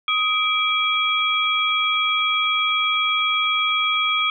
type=tone cluster; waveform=sine; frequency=1256 / 2336 / 3304 Hz; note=D#6 / D7 / G#7; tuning=+16 / -10 / -10 cents; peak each=-22 dBFS; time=0.08-4.3 s; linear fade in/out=2 ms; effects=none